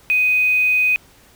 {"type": "tone with quantisation", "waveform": "sine", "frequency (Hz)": 2500, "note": "D#7", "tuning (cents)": 8, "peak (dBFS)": -13, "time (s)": [0.1, 0.96], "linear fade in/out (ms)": 0, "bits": 6, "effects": ["pink hiss -50 dBFS RMS until 1.35 s"]}